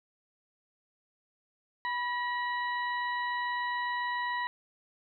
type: harmonic tone with a mistuned harmonic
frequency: 982 Hz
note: B5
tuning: 10 cents flat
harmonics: 1 / 2 / 3 / 4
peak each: -32 / -34 / -49 / -44 dBFS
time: 1.85-4.47 s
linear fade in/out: 0 ms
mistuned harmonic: 2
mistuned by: -49 cents
effects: none